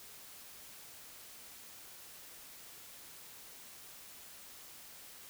silence, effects white hiss -53 dBFS RMS until 5.29 s

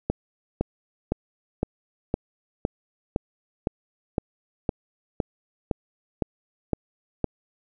click train, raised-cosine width 2 ms, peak -9 dBFS, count 15, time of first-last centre 0.1-7.243 s, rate 1.96 Hz, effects none

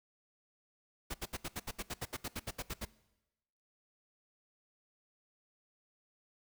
pink noise bursts, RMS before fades -39 dBFS, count 16, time 1.1-2.853 s, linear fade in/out 10 ms, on 43 ms, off 71 ms, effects noise-tail reverb RT60 1.0 s tail -20 dB re dry

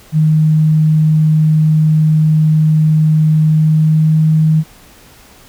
sine tone with pitch glide, 155.56 to 157 Hz, D#3 to D#3, 0 to +16 cents, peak -7 dBFS, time 0.12-4.64 s, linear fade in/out 50 ms, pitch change +16 cents, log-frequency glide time 3.47-4.25 s, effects pink hiss -42 dBFS RMS until 5.48 s

